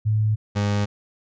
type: tone pair in turn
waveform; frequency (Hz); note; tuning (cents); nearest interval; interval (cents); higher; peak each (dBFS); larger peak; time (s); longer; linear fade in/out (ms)
sine / 30% pulse; 107.7 / 102.51; A2 / G#2; -37 / -22; minor second; 85; first; -17; neither; 0.05-0.36 / 0.55-0.86; neither; 20
effects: resampled to 16000 Hz